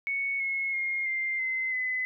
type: tone with pitch steps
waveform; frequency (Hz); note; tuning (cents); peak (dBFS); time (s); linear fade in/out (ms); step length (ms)
sine; 2217 / 2176 / 2137 / 2097 / 2059 / 2021; C#7 / C#7 / C7 / C7 / C7 / B6; 0 / -33 / +36 / +3 / -28 / +39; -27; 0.07-2.05; 0; 330
effects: none